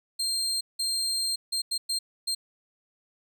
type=tone bursts at uneven times; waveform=30% pulse; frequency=4186 Hz; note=C8; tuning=in tune; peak=-23 dBFS; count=6; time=0.19-0.61 / 0.79-1.36 / 1.52-1.62 / 1.71-1.78 / 1.89-1.99 / 2.27-2.35 s; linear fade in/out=10 ms; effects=none